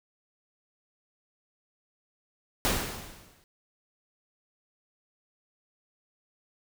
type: noise with exponential decay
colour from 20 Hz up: pink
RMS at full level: -24 dBFS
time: 2.65-3.44 s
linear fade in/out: 0 ms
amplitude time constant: 170 ms
effects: none